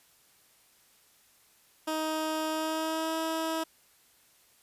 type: tone with pitch glide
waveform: 15% pulse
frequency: 313.9 to 322.5 Hz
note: D#4 to E4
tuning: +15 to -38 cents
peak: -23 dBFS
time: 1.87-3.64 s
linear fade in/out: 10 ms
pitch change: +47 cents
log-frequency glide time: 2.5-3.17 s
effects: white hiss -63 dBFS RMS until 4.62 s + resampled to 32000 Hz